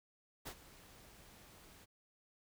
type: noise with ADSR envelope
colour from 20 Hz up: pink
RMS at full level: -44 dBFS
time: 0.45-1.86 s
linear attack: 21 ms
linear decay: 69 ms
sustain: -16 dB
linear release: 26 ms
effects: none